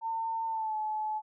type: tone with pitch glide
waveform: sine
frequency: 903 to 860.2 Hz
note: A5 to A5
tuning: +45 to -39 cents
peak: -30 dBFS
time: 0.01-1.22 s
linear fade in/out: 50 ms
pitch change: -84 cents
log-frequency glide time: 0.48-0.76 s
effects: none